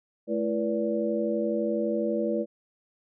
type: tone cluster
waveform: sine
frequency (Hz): 216.4 / 335.6 / 485 / 577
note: A3 / E4 / B4 / D5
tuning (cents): -29 / +31 / -31 / -31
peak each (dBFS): -30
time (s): 0.27-2.46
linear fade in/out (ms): 50
effects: none